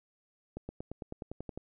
accelerating click train, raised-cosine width 2 ms, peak -26 dBFS, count 11, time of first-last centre 0.57-1.576 s, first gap 120 ms, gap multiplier 0.96, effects none

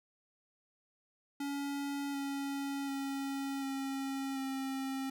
square tone with pitch steps, 281.8 / 278.2 / 274.7 / 271.3 / 267.8 Hz, C#4 / C#4 / C#4 / C#4 / C4, +29 / +6 / -16 / -37 / +40 cents, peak -36 dBFS, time 1.4-5.1 s, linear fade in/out 5 ms, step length 740 ms, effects none

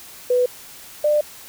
sine tone pair in turn, 495.9 / 596.8 Hz, B4 / D5, +7 / +28 cents, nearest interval minor third, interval 321 cents, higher second, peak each -14 dBFS, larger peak neither, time 0.3-0.46 / 1.04-1.21 s, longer second, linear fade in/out 5 ms, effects white hiss -41 dBFS RMS until 1.48 s

